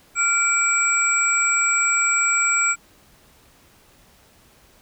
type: tone cluster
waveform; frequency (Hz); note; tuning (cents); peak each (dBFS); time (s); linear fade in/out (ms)
sine; 1385 / 2327 / 7710; F6 / D7 / B8; -15 / -17 / -43; -21; 0.15-2.76; 50
effects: pink hiss -54 dBFS RMS until 4.81 s